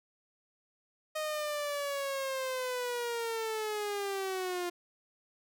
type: linear sweep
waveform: sawtooth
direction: down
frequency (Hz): 622.3 to 349.2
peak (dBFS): -29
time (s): 1.15-4.7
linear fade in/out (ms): 10
effects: none